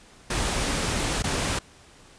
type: noise with dropouts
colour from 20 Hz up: pink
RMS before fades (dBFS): -26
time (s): 0.3-1.59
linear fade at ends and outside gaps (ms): 5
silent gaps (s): 1.224-1.239
effects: pink hiss -52 dBFS RMS until 2.18 s + resampled to 22050 Hz